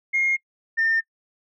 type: tone pair in turn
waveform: sine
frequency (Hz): 2139 / 1808.1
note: C7 / A6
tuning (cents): +38 / +47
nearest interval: minor third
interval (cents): 291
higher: first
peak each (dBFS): -17 / -17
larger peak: neither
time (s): 0.13-0.37 / 0.77-1.01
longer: neither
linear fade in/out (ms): 20
effects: noise-tail reverb RT60 0.1 s tail -26 dB re dry + tanh soft clip ceiling -14 dBFS